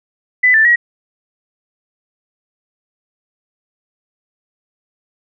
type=tone with pitch steps; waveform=sine; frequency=1999 / 1768 / 1907 Hz; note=B6 / A6 / A#6; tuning=+20 / +8 / +39 cents; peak=-7 dBFS; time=0.43-0.76 s; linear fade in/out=10 ms; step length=110 ms; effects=none